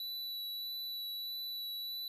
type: tone with vibrato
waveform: square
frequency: 3951 Hz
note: B7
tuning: in tune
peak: -39 dBFS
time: 0-2.08 s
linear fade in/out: 2 ms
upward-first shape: sine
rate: 1.6 Hz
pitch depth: 10 cents each way
effects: none